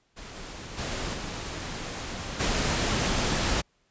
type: noise with level steps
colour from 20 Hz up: pink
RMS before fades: -42 / -40 / -32 / -35 / -26 dBFS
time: 0.16-3.62 s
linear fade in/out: 20 ms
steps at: 0.35 / 0.77 / 1.13 / 2.39 s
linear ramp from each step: 20 ms
effects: pink hiss -69 dBFS RMS until 3.9 s + resampled to 16000 Hz